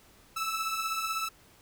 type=beating tone pair; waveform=sawtooth; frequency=1302 / 1318 Hz; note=E6 / E6; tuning=-22 / -1 cents; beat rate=16 Hz; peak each=-32 / -28 dBFS; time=0.36-1.29 s; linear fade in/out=10 ms; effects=pink hiss -59 dBFS RMS until 1.61 s